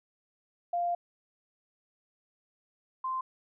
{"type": "tone pair in turn", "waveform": "sine", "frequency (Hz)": [697, 1041.6], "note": ["F5", "C6"], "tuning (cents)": [-4, -8], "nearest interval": "perfect fifth", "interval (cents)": 696, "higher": "second", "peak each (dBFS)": [-27, -30], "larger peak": "first", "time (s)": [[0.73, 0.95], [3.04, 3.21]], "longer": "first", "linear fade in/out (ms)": 5, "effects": []}